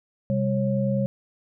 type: tone cluster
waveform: sine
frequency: 129.9 / 200.1 / 546 Hz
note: C3 / G3 / C#5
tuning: -12 / +36 / -26 cents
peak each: -25 / -24 / -27 dBFS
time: 0.3-1.06 s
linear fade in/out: 0 ms
effects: none

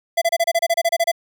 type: tone bursts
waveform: square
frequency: 674 Hz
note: E5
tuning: 38 cents sharp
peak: -15 dBFS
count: 13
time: 0.17-1.117 s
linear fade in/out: 10 ms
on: 47 ms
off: 28 ms
effects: none

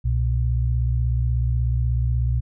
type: tone pair together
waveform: sine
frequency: 63.57 / 120 Hz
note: C2 / B2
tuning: -49 / -49 cents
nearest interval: major seventh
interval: 1100 cents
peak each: -20 / -22 dBFS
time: 0.04-2.41 s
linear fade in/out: 20 ms
effects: none

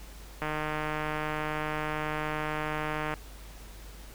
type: click train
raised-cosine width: 0.5 ms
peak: -17 dBFS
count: 417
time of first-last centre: 0.42-3.139 s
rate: 153 Hz
effects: added 50 Hz sine -45 dBFS peak until 4.14 s + pink hiss -51 dBFS RMS until 4.14 s

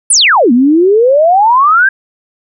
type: exponential two-way sweep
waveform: sine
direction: down then up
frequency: 10450 to 230.9 to 1628 Hz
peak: -4 dBFS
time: 0.1-1.89 s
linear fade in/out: 5 ms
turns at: 0.52 s
effects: none

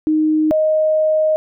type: tone pair in turn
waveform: sine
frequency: 310 / 623.1 Hz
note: D#4 / D#5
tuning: -6 / +2 cents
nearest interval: octave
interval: 1208 cents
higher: second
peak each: -12 dBFS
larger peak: neither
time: 0.07-0.51 / 0.51-1.36 s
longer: second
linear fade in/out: 0 ms
effects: none

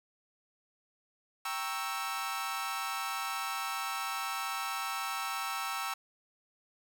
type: chord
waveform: sawtooth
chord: G diminished seventh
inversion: none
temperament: equal with one note detuned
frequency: 784 / 932.3 / 1104.9 / 1318.5 Hz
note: G5 / Bb5 / Db6 / Fb6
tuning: 0 / 0 / -6 / 0 cents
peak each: -37 / -38 / -37 / -33 dBFS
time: 1.45-5.94 s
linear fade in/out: 5 ms
effects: none

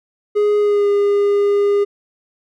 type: tone with pitch glide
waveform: triangle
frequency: 415.8 to 406.1 Hz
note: G#4 to G#4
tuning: +2 to -39 cents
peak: -10 dBFS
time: 0.35-1.85 s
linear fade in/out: 20 ms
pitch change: -41 cents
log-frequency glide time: 0.59-0.88 s
effects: none

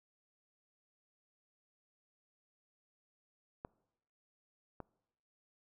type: clicks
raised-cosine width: 1 ms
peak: -28 / -30 dBFS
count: 2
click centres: 3.649 / 4.803 s
effects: noise-tail reverb RT60 0.9 s tail -24 dB re dry

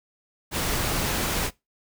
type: noise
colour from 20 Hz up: pink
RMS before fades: -26 dBFS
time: 0.51-1.51 s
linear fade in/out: 50 ms
effects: noise-tail reverb RT60 0.2 s tail -21 dB re dry

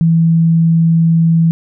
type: tone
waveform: sine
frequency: 164.81 Hz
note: E3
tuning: in tune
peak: -7 dBFS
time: 0.01-1.51 s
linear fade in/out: 0 ms
effects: none

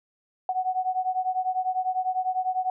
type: beating tone pair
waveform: sine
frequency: 740 / 750 Hz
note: F#5 / F#5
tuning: 0 / +23 cents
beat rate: 10 Hz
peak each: -26 / -28 dBFS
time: 0.49-2.7 s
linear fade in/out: 2 ms
effects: none

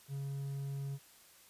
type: tone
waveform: triangle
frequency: 138.59 Hz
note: C#3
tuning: in tune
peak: -35 dBFS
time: 0.08-0.99 s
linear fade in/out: 50 ms
effects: white hiss -61 dBFS RMS until 1.49 s + resampled to 32000 Hz

